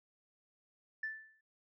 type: tone with exponential decay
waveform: sine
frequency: 1760 Hz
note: A6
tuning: in tune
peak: -33 dBFS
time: 1.03-1.41 s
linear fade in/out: 5 ms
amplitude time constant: 81 ms
effects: tanh soft clip ceiling -30 dBFS